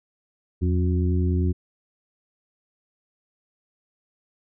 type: harmonic tone with a mistuned harmonic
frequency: 90.3 Hz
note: F#2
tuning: 42 cents flat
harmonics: 1 / 2 / 3 / 4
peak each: -20 / -27 / -30 / -31 dBFS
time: 0.61-1.53 s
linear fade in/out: 20 ms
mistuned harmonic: 1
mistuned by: -140 cents
effects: none